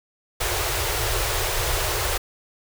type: band-stop noise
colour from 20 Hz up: pink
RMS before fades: -24 dBFS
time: 0.4-2.18 s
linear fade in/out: 10 ms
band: 130 to 340 Hz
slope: 96 dB/octave
effects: none